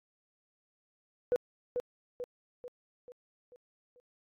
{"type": "tone with echo", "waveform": "sine", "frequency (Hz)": 491.9, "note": "B4", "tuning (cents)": -7, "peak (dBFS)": -23, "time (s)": [1.32, 1.36], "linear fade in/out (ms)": 0, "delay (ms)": 440, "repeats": 6, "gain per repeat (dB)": -6, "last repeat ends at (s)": 4, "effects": ["tanh soft clip ceiling -21 dBFS", "AAC 48 kbps"]}